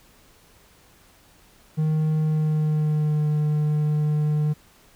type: tone with pitch glide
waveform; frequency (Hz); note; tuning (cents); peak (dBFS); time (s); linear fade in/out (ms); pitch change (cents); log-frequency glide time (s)
triangle; 155.56 to 150.87; D#3 to D3; 0 to +47; -17; 1.77-4.54; 20; -53; 2.2-3.27
effects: pink hiss -55 dBFS RMS until 4.95 s